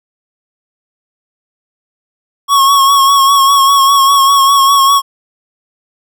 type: tone with vibrato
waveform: square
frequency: 1102 Hz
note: C#6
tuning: 11 cents flat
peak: -6 dBFS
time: 2.48-5.02 s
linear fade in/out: 50 ms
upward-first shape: sine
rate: 5 Hz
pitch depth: 37 cents each way
effects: none